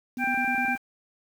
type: tone bursts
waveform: sine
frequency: 247.7 Hz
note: B3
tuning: 5 cents sharp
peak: -30 dBFS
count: 6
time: 0.17-0.754 s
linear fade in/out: 2 ms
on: 74 ms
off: 28 ms
type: harmonic tone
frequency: 789 Hz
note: G5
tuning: 11 cents sharp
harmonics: 1 / 2 / 3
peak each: -28 / -28 / -28 dBFS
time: 0.18-0.78 s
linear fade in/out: 50 ms
type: click train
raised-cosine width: 0.5 ms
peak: -31 dBFS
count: 5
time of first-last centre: 0.35-0.764 s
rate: 9.67 Hz
effects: 8-bit